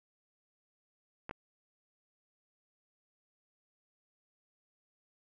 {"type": "clicks", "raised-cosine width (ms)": 0.5, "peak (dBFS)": -25, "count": 2, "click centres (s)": [1.294, 1.311], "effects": []}